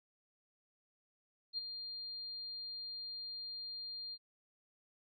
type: tone with ADSR envelope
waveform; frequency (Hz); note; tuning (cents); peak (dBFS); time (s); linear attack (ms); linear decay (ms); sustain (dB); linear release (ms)
sine; 4200; C8; +6; -34; 1.53-4.18; 48; 17; -8; 49
effects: none